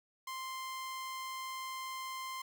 sawtooth tone, 1046.5 Hz, C6, in tune, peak -36 dBFS, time 0.27-2.42 s, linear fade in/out 5 ms, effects 11-bit

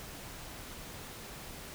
silence, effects pink hiss -46 dBFS RMS until 1.74 s

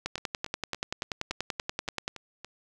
two click trains, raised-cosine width 0.2 ms, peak -23 / -13 dBFS, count 9 / 22, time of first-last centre 0.18-2.446 / 0.06-2.079 s, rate 3.53 / 10.4 Hz, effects none

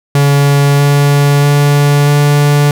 45% pulse tone with pitch steps, 141.9 / 143.05 / 144.21 / 145.38 Hz, C#3 / D3 / D3 / D3, +41 / -45 / -31 / -17 cents, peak -6 dBFS, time 0.15-2.71 s, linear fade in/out 2 ms, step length 640 ms, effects none

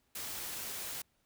white noise, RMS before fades -41 dBFS, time 0.15-1.02 s, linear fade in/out 5 ms, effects pink hiss -75 dBFS RMS until 1.25 s

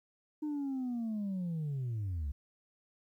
sine linear sweep, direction down, 306.5 to 65.41 Hz, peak -31 dBFS, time 0.42-2.32 s, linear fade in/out 10 ms, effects tanh soft clip ceiling -32 dBFS + 12-bit

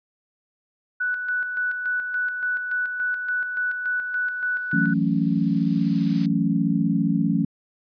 sine tone with tremolo, 1483 Hz, F#6, 4 cents sharp, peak -21 dBFS, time 1-4.94 s, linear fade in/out 10 ms, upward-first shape square, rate 3.5 Hz, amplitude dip 45%
blue noise with exponential growth, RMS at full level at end -31 dBFS, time 3.82-6.26 s, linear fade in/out 2 ms, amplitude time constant 530 ms
sine chord, F# minor seventh, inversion third, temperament equal, 164.81 / 185 / 220 / 277.2 Hz, E3 / F#3 / A3 / C#4, 0 / 0 / 0 / 0 cents, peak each -24 dBFS, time 4.73-7.45 s, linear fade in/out 5 ms
effects resampled to 11025 Hz

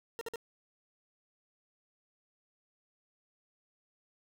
40% pulse tone bursts, 460 Hz, A#4, 23 cents flat, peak -36 dBFS, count 3, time 0.19-0.358 s, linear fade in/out 0 ms, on 22 ms, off 51 ms, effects none

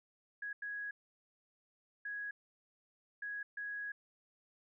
sine tone bursts at uneven times, 1663 Hz, G#6, 2 cents sharp, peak -39 dBFS, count 5, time 0.42-0.53 / 0.62-0.91 / 2.05-2.31 / 3.22-3.43 / 3.57-3.92 s, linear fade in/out 5 ms, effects none

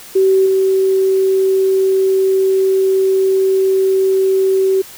sine tone with level steps, 382.6 Hz, G4, 42 cents flat, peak -8 / -10 dBFS, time 0.15-4.82 s, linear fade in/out 10 ms, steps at 0.46 s, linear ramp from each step 2 ms, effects white hiss -36 dBFS RMS until 4.97 s

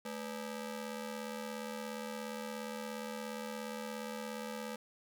sawtooth ring-modulated tone, 357.1 Hz, F4, 39 cents sharp, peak -33 dBFS, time 0.05-4.76 s, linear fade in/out 5 ms, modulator 140 Hz, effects none

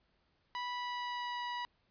sawtooth tone with pitch glide, 983 to 972.3 Hz, B5 to B5, -8 to -27 cents, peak -33 dBFS, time 0.55-1.65 s, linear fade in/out 0 ms, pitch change -19 cents, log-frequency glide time 0.72-1.43 s, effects pink hiss -75 dBFS RMS until 1.9 s + resampled to 11025 Hz

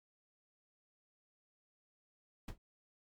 brown noise with exponential decay, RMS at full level -33 dBFS, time 2.48-2.58 s, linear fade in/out 5 ms, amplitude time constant 21 ms, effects MP3 96 kbps

